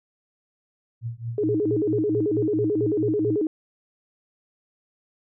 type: tone with tremolo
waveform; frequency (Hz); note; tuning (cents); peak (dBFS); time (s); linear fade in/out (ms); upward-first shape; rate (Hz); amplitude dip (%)
sine; 116.54; A#2; 0; -25; 1.01-3.39; 50; triangle; 4.5; 100
type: tone with vibrato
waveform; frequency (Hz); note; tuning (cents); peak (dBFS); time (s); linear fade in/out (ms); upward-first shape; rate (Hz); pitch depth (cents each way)
sine; 362.2; F#4; -37; -20; 1.38-3.47; 2; square; 9.1; 250
effects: none